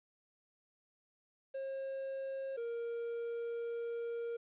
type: tone pair in turn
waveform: triangle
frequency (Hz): 538 / 467.6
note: C5 / A#4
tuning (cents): +48 / +5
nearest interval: major second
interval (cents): 243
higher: first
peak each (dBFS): -36 / -35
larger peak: second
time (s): 1.54-2.57 / 2.57-4.37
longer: second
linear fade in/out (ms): 10
effects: resampled to 8000 Hz + 12-bit